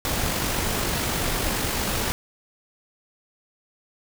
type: noise with amplitude modulation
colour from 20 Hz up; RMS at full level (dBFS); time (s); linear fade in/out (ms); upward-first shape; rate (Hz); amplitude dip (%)
pink; -24; 0.05-2.12; 0; sine; 48.9; 30
effects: none